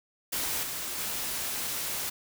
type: noise with level steps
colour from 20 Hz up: white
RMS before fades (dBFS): -31 / -35 / -33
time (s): 0.32-2.1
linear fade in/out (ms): 10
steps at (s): 0.63 / 0.98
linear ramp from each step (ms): 2
effects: none